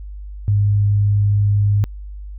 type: tone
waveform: sine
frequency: 102.3 Hz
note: G#2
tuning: 26 cents flat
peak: -12 dBFS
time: 0.48-1.84 s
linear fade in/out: 0 ms
effects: added 50 Hz sine -29 dBFS peak until 2.38 s